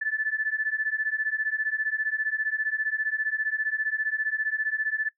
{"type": "beating tone pair", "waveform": "sine", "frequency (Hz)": [1738, 1753], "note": ["A6", "A6"], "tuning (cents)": [-22, -7], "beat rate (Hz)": 15, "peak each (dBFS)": -28, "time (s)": [0.01, 5.09], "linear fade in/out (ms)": 10, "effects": ["noise-tail reverb RT60 0.1 s tail -19 dB re dry"]}